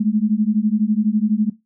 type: beating tone pair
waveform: sine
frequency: 207.1 / 219.1 Hz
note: G#3 / A3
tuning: -5 / -7 cents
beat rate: 12 Hz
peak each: -18 dBFS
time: 0-1.5 s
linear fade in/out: 10 ms
effects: noise-tail reverb RT60 0.2 s tail -18 dB re dry